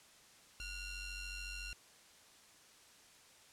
sawtooth ring-modulated tone, 1396.9 Hz, F6, in tune, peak -36 dBFS, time 0.6-1.73 s, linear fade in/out 0 ms, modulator 1350 Hz, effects white hiss -62 dBFS RMS until 3.52 s + low-pass 9000 Hz 12 dB/octave

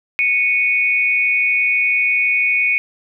sine tone pair together, 2217 / 2477 Hz, C#7 / D#7, 0 / -8 cents, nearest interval major second, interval 192 cents, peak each -16 dBFS, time 0.19-2.78 s, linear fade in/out 0 ms, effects none

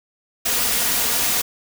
white noise with comb filter, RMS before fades -20 dBFS, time 0.45-1.42 s, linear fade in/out 10 ms, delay 4.2 ms, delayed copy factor +0.5, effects none

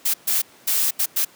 blue noise bursts at uneven times, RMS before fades -20 dBFS, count 5, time 0.05-0.14 / 0.27-0.42 / 0.67-0.91 / 0.99-1.06 / 1.16-1.25 s, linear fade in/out 10 ms, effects pink hiss -50 dBFS RMS until 1.35 s + high-pass 200 Hz 12 dB/octave

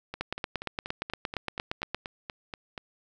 two click trains, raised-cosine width 0.3 ms, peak -14 / -20 dBFS, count 16 / 12, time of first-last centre 0.21-1.946 / 0.14-2.778 s, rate 8.64 / 4.17 Hz, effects none

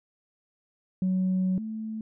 sine tone pair in turn, 186.1 / 219.3 Hz, F#3 / A3, +10 / -6 cents, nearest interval minor third, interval 284 cents, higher second, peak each -21 / -31 dBFS, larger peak first, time 1.02-1.58 / 1.58-2.01 s, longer first, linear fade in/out 2 ms, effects tanh soft clip ceiling -20 dBFS

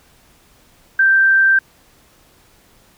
sine tone, 1568 Hz, G6, in tune, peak -9 dBFS, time 0.99-1.59 s, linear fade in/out 5 ms, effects pink hiss -52 dBFS RMS until 2.97 s

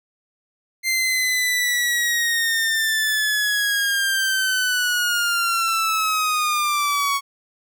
sawtooth linear sweep, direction down, 2092 to 1108.7 Hz, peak -15 dBFS, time 0.83-7.21 s, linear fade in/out 50 ms, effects none

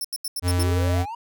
10% pulse tone bursts, 5360 Hz, E8, 28 cents sharp, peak -20 dBFS, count 6, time 0.01-0.63 s, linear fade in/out 2 ms, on 35 ms, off 82 ms
square tone, 89 Hz, F2, 33 cents sharp, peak -20 dBFS, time 0.42-1.06 s, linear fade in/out 50 ms
triangle exponential sweep, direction up, 320.5 to 967 Hz, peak -28 dBFS, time 0.58-1.15 s, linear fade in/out 5 ms
effects none

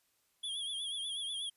square tone with vibrato, 3323 Hz, G#7, in tune, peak -37 dBFS, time 0.43-1.5 s, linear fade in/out 10 ms, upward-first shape triangle, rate 8.2 Hz, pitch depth 92 cents each way, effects white hiss -75 dBFS RMS until 1.56 s + resampled to 32000 Hz

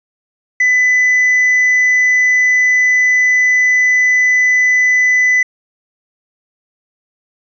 sine tone with tanh clipping, 2000 Hz, B6, 21 cents sharp, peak -9 dBFS, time 0.6-5.43 s, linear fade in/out 5 ms, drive 2 dB, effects resampled to 16000 Hz

